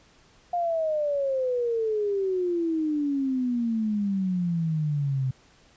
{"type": "exponential sweep", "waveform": "sine", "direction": "down", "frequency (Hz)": [710, 128.7], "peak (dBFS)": -23, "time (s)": [0.53, 5.31], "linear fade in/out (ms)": 5, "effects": ["pink hiss -58 dBFS RMS until 5.76 s", "resampled to 16000 Hz"]}